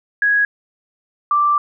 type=tone pair in turn; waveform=sine; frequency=1661 / 1174.5 Hz; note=G#6 / D6; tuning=0 / 0 cents; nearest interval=tritone; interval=600 cents; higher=first; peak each=-12 dBFS; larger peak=neither; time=0.22-0.45 / 1.31-1.58 s; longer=second; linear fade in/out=2 ms; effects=none